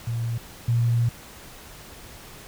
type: tone pair in turn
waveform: sine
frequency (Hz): 116.54 / 118.03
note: A#2 / A#2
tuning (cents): 0 / +22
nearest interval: unison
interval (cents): 22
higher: second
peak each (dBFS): -24 / -18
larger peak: second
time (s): 0.07-0.38 / 0.68-1.09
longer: second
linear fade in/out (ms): 5
effects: pink hiss -44 dBFS RMS until 2.47 s